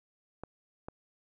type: clicks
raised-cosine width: 1 ms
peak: -26 dBFS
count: 2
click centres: 0.436 / 0.885 s
effects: none